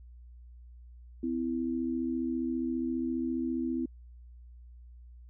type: tone pair together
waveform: sine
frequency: 254.8 / 329.6 Hz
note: C4 / E4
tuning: -46 / 0 cents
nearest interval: major third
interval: 446 cents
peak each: -31 / -33 dBFS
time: 1.23-3.86 s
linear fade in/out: 5 ms
effects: added 60 Hz sine -48 dBFS peak until 5.29 s